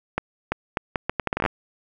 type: accelerating click train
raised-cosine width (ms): 0.5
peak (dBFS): -7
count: 14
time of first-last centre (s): 0.18-1.462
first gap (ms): 340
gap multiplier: 0.74
effects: none